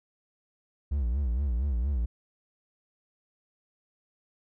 triangle tone with vibrato, 64.5 Hz, C2, 24 cents flat, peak -23 dBFS, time 0.91-2.06 s, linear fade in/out 10 ms, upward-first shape sine, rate 4.3 Hz, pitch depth 210 cents each way, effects none

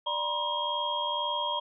sine tone cluster, 593 / 955 / 1037 / 3246 Hz, D5 / A#5 / C6 / G#7, +17 / +42 / -16 / -40 cents, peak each -36 / -31 / -37 / -32 dBFS, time 0.06-1.6 s, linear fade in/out 10 ms, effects none

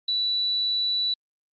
sine tone, 3951 Hz, B7, in tune, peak -22 dBFS, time 0.08-1.14 s, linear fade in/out 5 ms, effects Opus 32 kbps

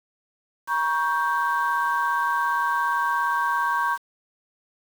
sine chord, G diminished, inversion first, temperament equal with one note detuned, 951.4 / 1108.7 / 1568 Hz, Bb5 / Db6 / G6, +35 / 0 / 0 cents, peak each -24 / -24 / -25 dBFS, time 0.67-3.98 s, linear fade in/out 50 ms, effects tanh soft clip ceiling -13 dBFS + 7-bit

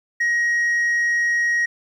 sine tone, 1889 Hz, A#6, 22 cents sharp, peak -14 dBFS, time 0.2-1.66 s, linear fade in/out 10 ms, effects tanh soft clip ceiling -16 dBFS + 9-bit

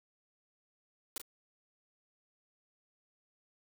white noise with echo, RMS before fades -38 dBFS, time 1.16-1.18 s, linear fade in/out 2 ms, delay 36 ms, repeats 1, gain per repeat -8 dB, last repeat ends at 1.216 s, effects none

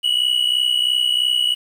triangle tone pair together, 2900 / 2963 Hz, F#7 / F#7, -35 / +2 cents, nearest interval unison, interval 37 cents, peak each -17 dBFS, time 0.03-1.55 s, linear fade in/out 20 ms, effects 8-bit

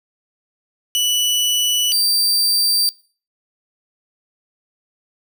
sawtooth tone pair in turn, 2960 / 4676 Hz, F#7 / D8, 0 / -8 cents, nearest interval minor sixth, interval 792 cents, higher second, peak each -12 dBFS, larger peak neither, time 0.95-1.92 / 1.92-2.89 s, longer neither, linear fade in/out 0 ms, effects noise-tail reverb RT60 0.4 s tail -22 dB re dry

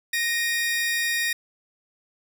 sawtooth tone pair together, 1864.7 / 2433 Hz, A#6 / D#7, 0 / -39 cents, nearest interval perfect fourth, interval 461 cents, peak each -20 / -26 dBFS, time 0.13-1.33 s, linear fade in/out 5 ms, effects none

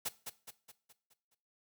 white noise with echo, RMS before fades -36 dBFS, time 0.05-0.09 s, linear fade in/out 10 ms, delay 210 ms, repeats 6, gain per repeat -6 dB, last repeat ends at 1.35 s, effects noise-tail reverb RT60 0.4 s tail -17 dB re dry + high-pass 80 Hz 12 dB/octave

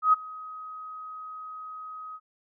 sine tone with ADSR envelope, 1262 Hz, D#6, 24 cents sharp, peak -14 dBFS, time 0.02-2.2 s, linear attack 110 ms, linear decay 17 ms, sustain -23 dB, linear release 51 ms, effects none

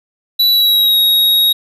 square tone with pitch glide, 3945 to 3784 Hz, B7 to A#7, -3 to +25 cents, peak -9 dBFS, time 0.39-1.53 s, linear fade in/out 10 ms, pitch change -72 cents, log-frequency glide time 0.51-0.97 s, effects none

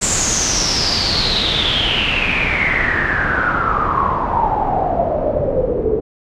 pink noise with low-pass filter sweep, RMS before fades -17 dBFS, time 0.01-6.01 s, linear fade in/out 20 ms, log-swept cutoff 7600 to 420 Hz, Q 9.6, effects none

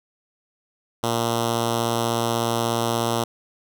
5% pulse tone with notch filter, 116.54 Hz, A#2, in tune, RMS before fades -23 dBFS, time 1.03-3.24 s, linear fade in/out 5 ms, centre 1700 Hz, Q 1.6, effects none

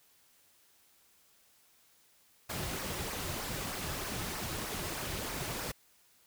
pink noise with flanger, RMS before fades -38 dBFS, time 2.49-5.72 s, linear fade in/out 10 ms, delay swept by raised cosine 0.27 to 4.37 ms, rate 3.2 Hz, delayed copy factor -0.5, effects white hiss -66 dBFS RMS until 6.26 s

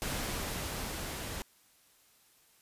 pink noise with level ramp, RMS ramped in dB -35 to -40 dBFS, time 0.02-1.42 s, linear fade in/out 0 ms, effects white hiss -65 dBFS RMS until 2.61 s + resampled to 32000 Hz

